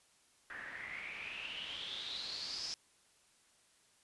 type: noise with low-pass filter sweep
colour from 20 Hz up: white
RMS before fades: -44 dBFS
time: 0.5-2.74 s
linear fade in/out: 0 ms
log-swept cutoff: 1700 to 5300 Hz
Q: 9
effects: white hiss -69 dBFS RMS until 4.03 s + resampled to 24000 Hz